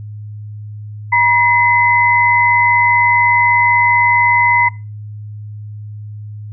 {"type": "tone pair together", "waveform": "sine", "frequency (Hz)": [960, 2034], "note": ["B5", "C7"], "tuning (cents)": [-49, -50], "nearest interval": "octave + minor second", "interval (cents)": 1299, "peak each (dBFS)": -11, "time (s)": [1.12, 4.69], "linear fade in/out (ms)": 10, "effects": ["noise-tail reverb RT60 0.3 s tail -21 dB re dry", "added 105 Hz sine -26 dBFS peak until 6.52 s"]}